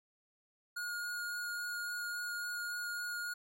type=tone with vibrato; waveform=square; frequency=1435 Hz; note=F6; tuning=47 cents sharp; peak=-38 dBFS; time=0.76-3.34 s; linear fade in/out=10 ms; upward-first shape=sine; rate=3.6 Hz; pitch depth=9 cents each way; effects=none